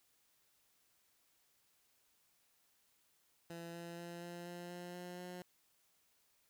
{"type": "tone with pitch steps", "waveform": "15% pulse", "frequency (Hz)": [168.9, 170.37, 171.85, 173.35, 174.86, 176.38, 177.91, 179.46], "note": ["E3", "F3", "F3", "F3", "F3", "F3", "F3", "F3"], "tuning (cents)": [42, -43, -28, -13, 2, 17, 32, 47], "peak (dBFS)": -40, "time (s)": [3.5, 5.42], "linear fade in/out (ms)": 2, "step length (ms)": 240, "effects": ["white hiss -75 dBFS RMS until 6.49 s"]}